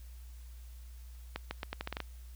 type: accelerating click train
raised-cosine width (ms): 0.3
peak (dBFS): -20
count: 9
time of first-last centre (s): 1.36-2.003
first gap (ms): 150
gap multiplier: 0.81
effects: added 60 Hz sine -46 dBFS peak until 2.35 s + white hiss -63 dBFS RMS until 2.35 s